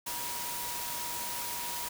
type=tone in noise; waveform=sine; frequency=959 Hz; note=A#5; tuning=49 cents sharp; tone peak=-41 dBFS; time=0.06-1.89 s; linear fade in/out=10 ms; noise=white; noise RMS=-37 dBFS; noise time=0.06-1.89 s; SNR=-7 dB; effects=none